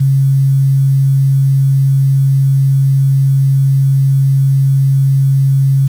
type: tone with quantisation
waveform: sine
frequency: 136.1 Hz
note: C#3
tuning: 31 cents flat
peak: -7 dBFS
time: 0-5.88 s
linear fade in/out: 10 ms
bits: 6
effects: none